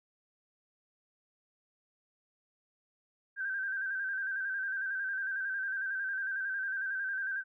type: tone with vibrato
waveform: sine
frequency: 1568 Hz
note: G6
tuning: in tune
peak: -32 dBFS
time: 3.36-7.44 s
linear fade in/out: 50 ms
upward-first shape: square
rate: 11 Hz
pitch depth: 42 cents each way
effects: none